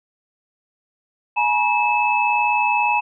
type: tone cluster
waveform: sine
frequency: 841 / 961 / 2605 Hz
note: G#5 / B5 / E7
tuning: +22 / -48 / -21 cents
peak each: -20 dBFS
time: 1.36-3.01 s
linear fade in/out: 20 ms
effects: none